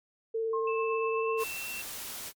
sine tone with vibrato, 448.9 Hz, A4, 35 cents sharp, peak -28 dBFS, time 0.34-1.44 s, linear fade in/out 10 ms, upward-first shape square, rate 18 Hz, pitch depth 11 cents each way
sine tone with tremolo, 1068 Hz, C6, 35 cents sharp, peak -31 dBFS, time 0.53-1.44 s, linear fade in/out 5 ms, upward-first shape sine, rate 8.1 Hz, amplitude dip 40%
sine tone with pitch glide, 2637 to 2703 Hz, E7 to E7, 0 to +43 cents, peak -37 dBFS, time 0.67-1.82 s, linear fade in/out 5 ms, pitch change +43 cents, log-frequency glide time 1.13-1.65 s
white noise, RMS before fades -40 dBFS, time 1.37-2.33 s, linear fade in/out 50 ms
effects MP3 96 kbps

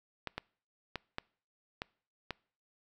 clicks, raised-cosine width 0.3 ms, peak -20 dBFS, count 6, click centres 0.273 / 0.38 / 0.957 / 1.184 / 1.819 / 2.307 s, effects noise-tail reverb RT60 0.5 s tail -25 dB re dry

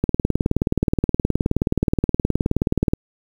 click train, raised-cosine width 3 ms, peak -4 dBFS, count 56, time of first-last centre 0.04-2.935 s, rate 19 Hz, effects 7-bit

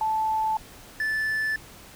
sine / triangle tone pair in turn, 875 / 1750 Hz, A5 / A6, -10 / -10 cents, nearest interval octave, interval 1200 cents, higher second, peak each -22 dBFS, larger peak neither, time 0.01-0.57 / 1-1.56 s, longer neither, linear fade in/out 2 ms, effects pink hiss -47 dBFS RMS until 1.95 s

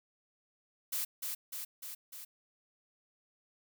blue noise with echo, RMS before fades -35 dBFS, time 0.92-1.05 s, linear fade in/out 10 ms, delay 300 ms, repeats 4, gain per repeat -3 dB, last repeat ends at 2.25 s, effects none

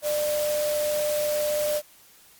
sine tone in noise, 597 Hz, D5, 28 cents sharp, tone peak -23 dBFS, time 0.02-1.82 s, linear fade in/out 50 ms, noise white, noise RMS -33 dBFS, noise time 0.02-1.82 s, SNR +7 dB, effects white hiss -54 dBFS RMS until 2.39 s + Opus 48 kbps

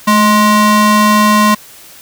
square ring-modulated tone, 419.3 Hz, G#4, 17 cents sharp, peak -4 dBFS, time 0.07-1.55 s, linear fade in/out 10 ms, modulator 633 Hz, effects white hiss -37 dBFS RMS until 2.01 s

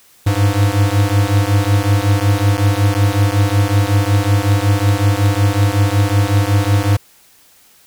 square beating tone pair, 98.5 / 103.9 Hz, G2 / G#2, +9 / +1 cents, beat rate 5.4 Hz, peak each -15 dBFS, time 0.26-6.97 s, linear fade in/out 10 ms, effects white hiss -49 dBFS RMS until 7.86 s

